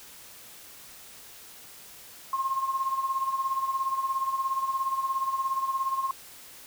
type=tone with tremolo; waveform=sine; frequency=1069 Hz; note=C6; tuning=37 cents sharp; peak=-23 dBFS; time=2.33-6.11 s; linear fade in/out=2 ms; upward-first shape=sine; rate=17 Hz; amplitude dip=65%; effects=white hiss -48 dBFS RMS until 6.66 s